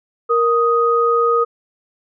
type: tone pair together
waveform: sine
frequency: 467.5 / 1248 Hz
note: A#4 / D#6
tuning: +5 / +5 cents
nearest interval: octave + perfect fourth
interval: 1700 cents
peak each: -15 dBFS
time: 0.29-1.45 s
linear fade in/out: 20 ms
effects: none